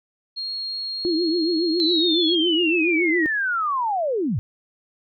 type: tone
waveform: sine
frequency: 4274 Hz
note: C8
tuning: 36 cents sharp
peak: -26 dBFS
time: 0.36-2.35 s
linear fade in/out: 20 ms
type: tone with vibrato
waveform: sine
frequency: 334.2 Hz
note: E4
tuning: 24 cents sharp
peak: -19 dBFS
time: 1.05-3.26 s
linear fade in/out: 0 ms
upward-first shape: triangle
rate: 7.2 Hz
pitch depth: 150 cents each way
type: linear sweep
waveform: sine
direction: down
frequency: 4100 to 87.3 Hz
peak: -20 dBFS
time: 1.8-4.39 s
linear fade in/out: 0 ms
effects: none